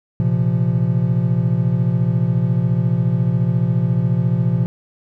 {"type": "chord", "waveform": "triangle", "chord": "Bb suspended second", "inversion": "none", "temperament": "equal with one note detuned", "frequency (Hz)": [116.54, 130.81, 172.11], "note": ["Bb2", "C3", "F3"], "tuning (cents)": [0, 0, -25], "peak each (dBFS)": -17, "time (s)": [0.2, 4.66], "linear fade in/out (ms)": 0, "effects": []}